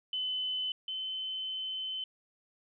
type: tone pair in turn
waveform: sine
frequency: 3027 / 3057 Hz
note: F#7 / G7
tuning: +39 / -44 cents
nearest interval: unison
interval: 17 cents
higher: second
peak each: -31 / -34 dBFS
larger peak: first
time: 0.13-0.72 / 0.88-2.04 s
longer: second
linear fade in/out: 2 ms
effects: none